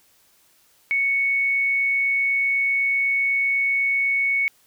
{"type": "tone", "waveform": "sine", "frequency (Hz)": 2218, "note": "C#7", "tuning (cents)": 0, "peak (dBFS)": -18, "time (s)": [0.91, 4.48], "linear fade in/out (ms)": 0, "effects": ["white hiss -59 dBFS RMS until 4.66 s"]}